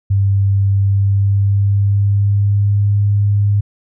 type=tone with pitch glide; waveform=sine; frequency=98.7 to 101.94 Hz; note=G2 to G#2; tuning=+12 to -32 cents; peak=-10 dBFS; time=0.1-3.61 s; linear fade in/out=10 ms; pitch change=+56 cents; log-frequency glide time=0.78-2.94 s; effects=none